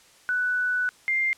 sine tone pair in turn, 1487 / 2103 Hz, F#6 / C7, +8 / +8 cents, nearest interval tritone, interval 600 cents, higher second, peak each -22 / -21 dBFS, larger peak second, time 0.29-0.89 / 1.08-1.33 s, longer first, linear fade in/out 0 ms, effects white hiss -55 dBFS RMS until 1.37 s + low-pass 9000 Hz 12 dB/octave

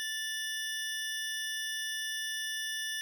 25% pulse tone pair together, 1760 / 2923 Hz, A6 / F#7, 0 / -22 cents, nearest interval major sixth, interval 878 cents, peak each -31 / -37 dBFS, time 0-3.01 s, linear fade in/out 0 ms, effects none

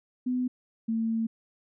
sine tone pair in turn, 251.1 / 225.4 Hz, B3 / A3, +29 / +42 cents, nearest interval major second, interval 187 cents, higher first, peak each -25 dBFS, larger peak neither, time 0.26-0.48 / 0.88-1.27 s, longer second, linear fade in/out 10 ms, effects none

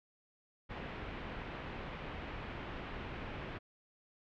pink low-pass noise, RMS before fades -44 dBFS, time 0.69-3.59 s, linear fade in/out 20 ms, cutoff 2900 Hz, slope 24 dB/octave, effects none

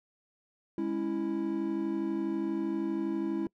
triangle chord, C# minor, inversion second, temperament equal with one note detuned, 205.5 / 277.2 / 329.6 Hz, G#3 / C#4 / E4, -18 / 0 / 0 cents, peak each -34 / -34 / -29 dBFS, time 0.78-3.47 s, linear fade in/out 2 ms, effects noise-tail reverb RT60 0.1 s tail -24 dB re dry

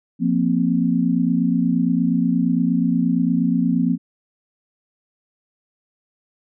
sine chord, F suspended fourth, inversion none, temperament equal, 174.61 / 233.1 / 261.6 Hz, F3 / Bb3 / C4, 0 / 0 / 0 cents, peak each -20 dBFS, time 0.19-3.98 s, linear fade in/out 50 ms, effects none

